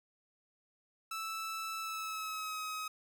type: tone with pitch glide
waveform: sawtooth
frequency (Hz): 1317 to 1268.5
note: E6 to D#6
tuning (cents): -2 to +33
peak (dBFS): -34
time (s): 1.11-2.88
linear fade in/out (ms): 5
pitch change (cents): -65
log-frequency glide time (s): 1.8-2.59
effects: none